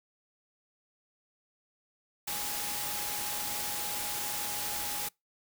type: tone in noise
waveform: sine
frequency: 830.6 Hz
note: G#5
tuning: in tune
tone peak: -43 dBFS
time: 2.27-5.09 s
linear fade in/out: 10 ms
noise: white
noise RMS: -35 dBFS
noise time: 2.27-5.09 s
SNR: -11 dB
effects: noise-tail reverb RT60 0.2 s tail -26 dB re dry